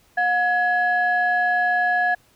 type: tone pair together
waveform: sine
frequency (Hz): 720 / 1684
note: F#5 / G#6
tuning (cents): -47 / +24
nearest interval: octave + minor third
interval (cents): 1471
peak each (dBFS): -19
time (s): 0.17-2.15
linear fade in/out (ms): 10
effects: tanh soft clip ceiling -11 dBFS + pink hiss -58 dBFS RMS until 2.35 s